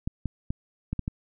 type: clicks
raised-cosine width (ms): 5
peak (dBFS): -16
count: 6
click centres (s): 0.075 / 0.257 / 0.505 / 0.93 / 0.993 / 1.079
effects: none